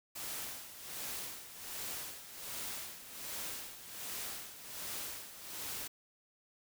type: noise with tremolo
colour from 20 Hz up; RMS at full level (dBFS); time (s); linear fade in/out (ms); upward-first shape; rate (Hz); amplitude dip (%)
white; -41; 0.15-5.88; 10; sine; 1.3; 70
effects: none